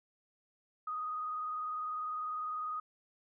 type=tone with vibrato; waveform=sine; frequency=1244.5 Hz; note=D#6; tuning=in tune; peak=-35 dBFS; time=0.87-2.8 s; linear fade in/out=5 ms; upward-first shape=sine; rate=20 Hz; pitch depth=32 cents each way; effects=none